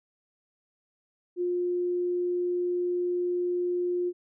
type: tone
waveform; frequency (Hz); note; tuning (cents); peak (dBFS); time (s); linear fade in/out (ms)
sine; 355; F4; +28; -25; 1.36-4.13; 50
effects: none